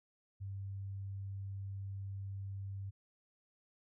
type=tone; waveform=sine; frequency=98 Hz; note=G2; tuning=in tune; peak=-40 dBFS; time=0.4-2.91 s; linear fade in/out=20 ms; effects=none